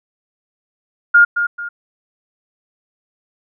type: tone with echo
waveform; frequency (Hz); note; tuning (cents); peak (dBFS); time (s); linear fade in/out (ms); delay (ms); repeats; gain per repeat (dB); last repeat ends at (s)
sine; 1416; F6; +23; -5; 1.14-1.25; 10; 220; 2; -9; 1.69
effects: none